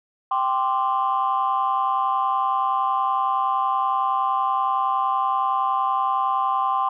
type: chord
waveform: sine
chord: G suspended fourth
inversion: none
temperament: just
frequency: 784 / 1045.3 / 1176 Hz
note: G5 / C6 / D6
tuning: 0 / -2 / +2 cents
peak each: -23 / -21 / -25 dBFS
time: 0.31-6.89 s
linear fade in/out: 5 ms
effects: tanh soft clip ceiling -12 dBFS